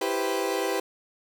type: chord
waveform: 30% pulse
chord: C major seventh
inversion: first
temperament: equal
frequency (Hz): 329.6 / 392 / 493.9 / 523.3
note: E4 / G4 / B4 / C5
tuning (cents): 0 / 0 / 0 / 0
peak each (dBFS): -30 / -26 / -28 / -31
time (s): 0.01-0.8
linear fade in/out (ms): 5
effects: none